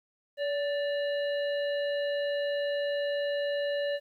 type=harmonic tone with a mistuned harmonic; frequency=573 Hz; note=D5; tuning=43 cents flat; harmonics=1 / 3 / 5 / 7; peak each=-28 / -38 / -42 / -45 dBFS; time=0.37-4 s; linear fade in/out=50 ms; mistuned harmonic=3; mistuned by=+43 cents; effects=11-bit